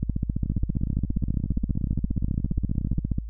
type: two click trains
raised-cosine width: 5 ms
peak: -17 / -12 dBFS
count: 44 / 48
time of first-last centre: 0.46-2.989 / 0.03-3.184 s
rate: 17 / 14.9 Hz
effects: added 54 Hz sine -32 dBFS peak until 3.29 s

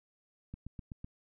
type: click train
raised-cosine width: 5 ms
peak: -30 dBFS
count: 5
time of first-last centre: 0.54-1.044 s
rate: 7.93 Hz
effects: none

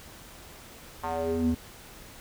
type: tone with band-pass filter sweep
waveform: square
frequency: 82.41 Hz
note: E2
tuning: in tune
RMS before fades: -28 dBFS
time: 1.03-1.55 s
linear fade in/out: 10 ms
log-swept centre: 1000 to 190 Hz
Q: 3.6
effects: pink hiss -48 dBFS RMS until 2.2 s

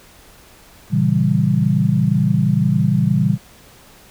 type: chord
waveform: sine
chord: A# diminished seventh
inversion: none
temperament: equal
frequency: 116.54 / 138.59 / 164.81 / 196 Hz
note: A#2 / C#3 / E3 / G3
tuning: 0 / 0 / 0 / 0 cents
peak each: -20 / -18 / -18 / -18 dBFS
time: 0.9-3.38 s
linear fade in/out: 50 ms
effects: pink hiss -46 dBFS RMS until 4.1 s

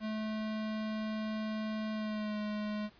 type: tone with pitch glide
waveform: square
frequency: 216.6 to 210.7 Hz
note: A3 to G#3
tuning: -27 to +25 cents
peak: -35 dBFS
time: 0-2.9 s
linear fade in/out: 50 ms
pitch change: -48 cents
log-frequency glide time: 1.92-2.38 s
effects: pink hiss -62 dBFS RMS until 2.99 s + resampled to 11025 Hz

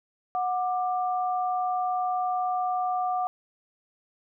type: tone pair together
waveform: sine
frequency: 732.8 / 1184 Hz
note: F#5 / D6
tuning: -17 / +14 cents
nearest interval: minor sixth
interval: 831 cents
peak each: -25 / -32 dBFS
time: 0.35-3.27 s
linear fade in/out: 0 ms
effects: none

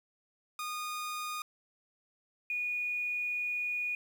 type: tone pair in turn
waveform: sawtooth / sine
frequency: 1228 / 2456 Hz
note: D#6 / D#7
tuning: -23 / -23 cents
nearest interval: octave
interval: 1200 cents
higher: second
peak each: -32 / -31 dBFS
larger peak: second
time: 0.59-1.42 / 2.5-3.95 s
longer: second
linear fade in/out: 2 ms
effects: 10-bit

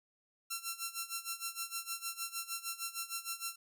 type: tone with tremolo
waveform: 5% pulse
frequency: 1355 Hz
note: E6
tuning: 47 cents sharp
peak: -24 dBFS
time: 0.5-3.56 s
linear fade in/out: 10 ms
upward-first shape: sine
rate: 6.5 Hz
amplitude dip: 85%
effects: none

